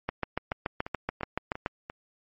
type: two click trains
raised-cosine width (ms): 0.5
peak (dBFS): -21 / -13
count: 5 / 12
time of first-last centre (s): 0.52-1.899 / 0.09-1.661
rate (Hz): 2.9 / 7
effects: MP3 32 kbps